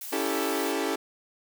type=noise; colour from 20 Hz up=blue; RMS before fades=-38 dBFS; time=0.01-0.72 s; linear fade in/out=5 ms
type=chord; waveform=sawtooth; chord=A dominant seventh; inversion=first; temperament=equal with one note detuned; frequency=280.6 / 329.6 / 392 / 440 Hz; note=C#4 / E4 / G4 / A4; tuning=+21 / 0 / 0 / 0 cents; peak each=-28 dBFS; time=0.12-0.96 s; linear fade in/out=10 ms
effects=none